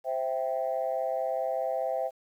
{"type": "chord", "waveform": "sine", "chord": "C major", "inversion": "none", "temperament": "equal", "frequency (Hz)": [523.3, 659.3, 784], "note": ["C5", "E5", "G5"], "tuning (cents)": [0, 0, 0], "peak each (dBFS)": [-31, -30, -33], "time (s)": [0.04, 2.11], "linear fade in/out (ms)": 50, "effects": ["tanh soft clip ceiling -19 dBFS", "10-bit"]}